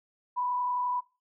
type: tone with frequency modulation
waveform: sine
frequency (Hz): 987.8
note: B5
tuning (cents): 0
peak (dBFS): -27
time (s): 0.36-1.01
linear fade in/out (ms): 20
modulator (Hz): 31.6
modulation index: 0.49
effects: noise-tail reverb RT60 0.3 s tail -20 dB re dry